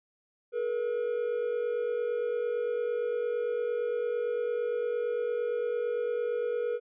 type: tone pair together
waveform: triangle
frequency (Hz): 430.9 / 479.7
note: A4 / A#4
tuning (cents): -36 / +50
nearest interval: major second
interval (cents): 186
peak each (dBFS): -32 / -27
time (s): 0.52-6.8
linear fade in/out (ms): 50
effects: resampled to 8000 Hz